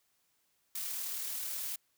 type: noise with amplitude modulation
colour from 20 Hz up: blue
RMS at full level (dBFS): -37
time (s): 0.75-1.76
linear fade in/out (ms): 5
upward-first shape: sine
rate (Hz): 38.5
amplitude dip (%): 25
effects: white hiss -75 dBFS RMS until 1.97 s